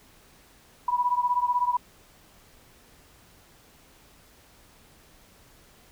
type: beating tone pair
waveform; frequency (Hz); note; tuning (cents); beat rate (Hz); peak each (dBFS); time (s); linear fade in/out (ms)
sine; 975 / 991; B5 / B5; -23 / +6; 16; -24 / -26; 0.88-1.77; 5
effects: pink hiss -56 dBFS RMS until 5.91 s